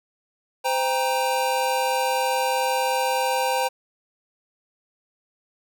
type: tone cluster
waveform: square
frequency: 516 / 796 / 939 Hz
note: C5 / G5 / A#5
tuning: -24 / +26 / +12 cents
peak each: -26 dBFS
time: 0.64-3.69 s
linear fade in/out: 20 ms
effects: none